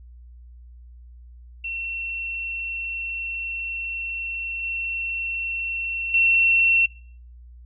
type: tone with level steps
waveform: sine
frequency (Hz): 2712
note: E7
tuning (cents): +49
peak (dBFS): -27 / -25 / -15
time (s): 1.64-6.86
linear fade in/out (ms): 5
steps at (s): 4.63 / 6.14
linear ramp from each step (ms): 2
effects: noise-tail reverb RT60 0.5 s tail -21 dB re dry + added 60 Hz sine -42 dBFS peak until 7.65 s